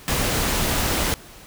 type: noise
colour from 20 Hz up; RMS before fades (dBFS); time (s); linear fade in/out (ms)
pink; -22; 0.08-1.14; 0
effects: pink hiss -44 dBFS RMS until 1.46 s